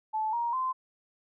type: tone with pitch steps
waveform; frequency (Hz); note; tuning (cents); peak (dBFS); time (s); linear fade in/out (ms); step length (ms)
sine; 869 / 942 / 1035; A5 / A#5 / C6; -22 / +18 / -19; -27; 0.13-0.73; 20; 200
effects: none